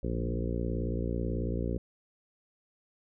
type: harmonic tone with a mistuned harmonic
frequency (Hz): 58.27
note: A#1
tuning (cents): 0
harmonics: 1 / 2 / 3 / 4 / 5 / 6 / 7 / 8 / 9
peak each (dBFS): -33 / -36 / -38 / -39 / -40 / -41 / -41 / -42 / -43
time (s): 0.03-1.78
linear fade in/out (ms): 5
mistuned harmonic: 3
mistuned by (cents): +18
effects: none